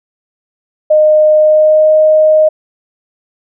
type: tone with pitch glide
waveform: sine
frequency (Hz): 614 to 620.8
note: D#5 to D#5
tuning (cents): -23 to -4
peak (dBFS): -4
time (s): 0.9-2.49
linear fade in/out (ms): 10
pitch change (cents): +19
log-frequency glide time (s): 1.36-1.93
effects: none